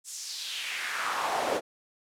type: noise with high-pass filter sweep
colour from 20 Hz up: brown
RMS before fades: -32 dBFS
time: 0.04-1.61 s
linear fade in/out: 50 ms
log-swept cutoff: 7800 to 470 Hz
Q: 2.5
effects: low-pass 12000 Hz 12 dB/octave